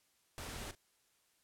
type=noise with echo; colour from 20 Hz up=pink; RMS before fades=-45 dBFS; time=0.38-0.71 s; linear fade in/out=0 ms; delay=40 ms; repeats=1; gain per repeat=-14 dB; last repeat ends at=0.75 s; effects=white hiss -74 dBFS RMS until 1.43 s + low-pass 12000 Hz 12 dB/octave